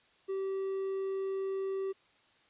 triangle tone, 386.4 Hz, G4, 25 cents flat, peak -30 dBFS, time 0.28-1.93 s, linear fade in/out 20 ms, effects white hiss -66 dBFS RMS until 2.49 s + resampled to 8000 Hz

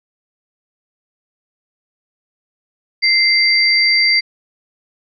sine tone pair together, 2087 / 4685 Hz, C7 / D8, -5 / -5 cents, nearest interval octave + major second, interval 1400 cents, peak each -13 dBFS, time 3.02-4.21 s, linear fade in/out 20 ms, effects none

